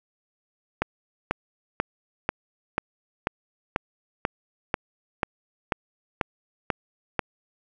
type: click train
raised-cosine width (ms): 0.5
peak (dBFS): -7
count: 14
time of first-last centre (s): 0.82-7.193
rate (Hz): 2.04
effects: none